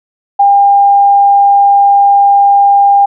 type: tone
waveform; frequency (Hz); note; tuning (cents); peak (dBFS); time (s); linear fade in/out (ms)
sine; 802; G5; +39; -3; 0.39-3.06; 10
effects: none